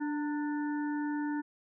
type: harmonic tone with a mistuned harmonic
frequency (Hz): 294.3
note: D4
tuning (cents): +4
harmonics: 1 / 3 / 5 / 6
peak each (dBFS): -31 / -41 / -45 / -47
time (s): 0-1.42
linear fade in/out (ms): 20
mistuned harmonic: 3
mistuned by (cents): +44
effects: none